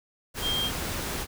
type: tone in noise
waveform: sine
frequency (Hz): 3200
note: G7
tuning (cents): +35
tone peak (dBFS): -26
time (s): 0.41-0.71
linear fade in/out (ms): 50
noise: pink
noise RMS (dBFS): -32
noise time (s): 0.34-1.27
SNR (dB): +3
effects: none